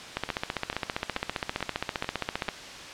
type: two click trains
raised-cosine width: 0.3 ms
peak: -16 / -11 dBFS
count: 6 / 36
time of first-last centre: 0.29-2.483 / 0.17-2.488 s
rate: 2.28 / 15.1 Hz
effects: white hiss -41 dBFS RMS until 2.93 s + low-pass 5000 Hz 12 dB/octave